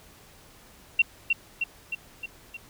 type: tone with echo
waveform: sine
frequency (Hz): 2733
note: F7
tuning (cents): -38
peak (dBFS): -15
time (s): 0.99-1.02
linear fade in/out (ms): 5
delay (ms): 310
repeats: 5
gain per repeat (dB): -4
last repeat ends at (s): 2.57
effects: pink hiss -53 dBFS RMS until 2.69 s